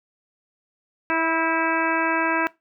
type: harmonic tone with a mistuned harmonic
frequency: 326.9 Hz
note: E4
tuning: 14 cents flat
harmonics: 1 / 2 / 3 / 4 / 5 / 6 / 7 / 8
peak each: -26 / -28 / -26 / -29 / -26 / -32 / -31 / -31 dBFS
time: 1.1-2.47 s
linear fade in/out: 0 ms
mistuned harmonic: 5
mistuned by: -26 cents
effects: noise-tail reverb RT60 0.2 s tail -20 dB re dry